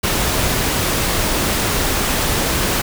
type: noise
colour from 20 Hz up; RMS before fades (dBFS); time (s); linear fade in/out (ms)
pink; -18; 0.03-2.82; 10
effects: none